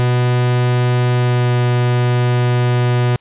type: tone with pitch glide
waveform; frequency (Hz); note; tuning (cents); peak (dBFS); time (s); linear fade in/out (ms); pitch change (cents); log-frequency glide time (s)
45% pulse; 123.47 to 122.76; B2 to B2; 0 to -10; -12; 0-3.16; 0; -10; 1.11-1.52
effects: white hiss -53 dBFS RMS until 3.2 s + resampled to 8000 Hz